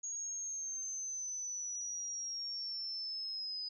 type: linear sweep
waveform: sine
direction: down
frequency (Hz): 6650 to 4978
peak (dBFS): -38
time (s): 0.03-3.69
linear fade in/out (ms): 10
effects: none